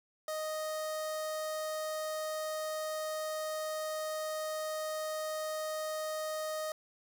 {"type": "tone with notch filter", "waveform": "sawtooth", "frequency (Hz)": 622.3, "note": "D#5", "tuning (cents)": 0, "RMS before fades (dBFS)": -37, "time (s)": [0.28, 6.72], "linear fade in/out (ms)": 2, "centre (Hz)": 2600, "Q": 1.5, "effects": []}